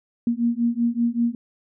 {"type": "beating tone pair", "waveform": "sine", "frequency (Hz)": [233.1, 238.3], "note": ["A#3", "A#3"], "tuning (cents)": [0, 38], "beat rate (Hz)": 5.2, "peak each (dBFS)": -22, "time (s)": [0.27, 1.35], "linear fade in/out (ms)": 2, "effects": []}